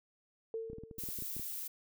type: tone with exponential decay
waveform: sine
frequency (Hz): 449.6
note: A4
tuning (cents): +37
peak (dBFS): -34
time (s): 0.54-1.23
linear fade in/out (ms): 1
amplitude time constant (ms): 150
type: clicks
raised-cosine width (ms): 3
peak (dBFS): -34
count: 12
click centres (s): 0.7 / 0.732 / 0.784 / 0.836 / 0.912 / 0.984 / 1.037 / 1.088 / 1.188 / 1.223 / 1.366 / 1.396
type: noise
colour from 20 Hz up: violet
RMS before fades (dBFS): -41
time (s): 0.98-1.68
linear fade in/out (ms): 10
effects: none